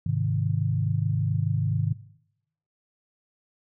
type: chord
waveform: sine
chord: Ab major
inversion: none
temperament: equal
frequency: 103.83 / 130.81 / 155.56 Hz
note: Ab2 / C3 / Eb3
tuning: 0 / 0 / 0 cents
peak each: -27 dBFS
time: 0.06-1.93 s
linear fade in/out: 5 ms
effects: noise-tail reverb RT60 0.8 s tail -19 dB re dry